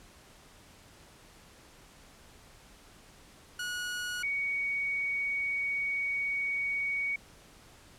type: tone pair in turn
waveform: sawtooth / sine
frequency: 1457 / 2241 Hz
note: F#6 / C#7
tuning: -27 / +18 cents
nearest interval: perfect fifth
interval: 745 cents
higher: second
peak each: -30 / -29 dBFS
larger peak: second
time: 3.59-4.23 / 4.23-7.16 s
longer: second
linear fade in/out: 5 ms
effects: pink hiss -56 dBFS RMS until 7.98 s + low-pass 11000 Hz 12 dB/octave